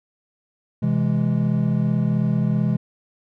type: chord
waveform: triangle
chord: C augmented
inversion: none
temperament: equal with one note detuned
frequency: 129.16 / 164.81 / 207.7 Hz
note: C3 / E3 / G#3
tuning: -22 / 0 / 0 cents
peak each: -20 dBFS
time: 0.82-2.77 s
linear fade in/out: 10 ms
effects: none